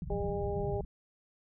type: low-pass noise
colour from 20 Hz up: white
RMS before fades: -37 dBFS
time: 0.02-0.85 s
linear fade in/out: 2 ms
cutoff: 190 Hz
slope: 96 dB/octave
type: harmonic tone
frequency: 202.3 Hz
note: G#3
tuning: 45 cents flat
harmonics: 2 / 3 / 4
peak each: -34 / -40 / -41 dBFS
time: 0.1-0.81 s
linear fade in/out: 2 ms
effects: none